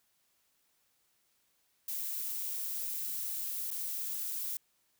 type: noise with dropouts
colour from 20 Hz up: violet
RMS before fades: -37 dBFS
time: 1.88-4.57 s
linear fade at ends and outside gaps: 2 ms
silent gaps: 3.705-3.713 s
effects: white hiss -74 dBFS RMS until 4.99 s